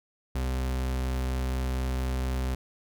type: tone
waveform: 40% pulse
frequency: 64.2 Hz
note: C2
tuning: 32 cents flat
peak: -26 dBFS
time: 0.35-2.55 s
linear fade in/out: 5 ms
effects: none